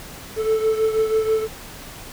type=beating tone pair; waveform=triangle; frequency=438.3 / 444.5 Hz; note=A4 / A4; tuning=-7 / +18 cents; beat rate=6.2 Hz; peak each=-16 / -22 dBFS; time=0.36-1.48 s; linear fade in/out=50 ms; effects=pink hiss -38 dBFS RMS until 2.12 s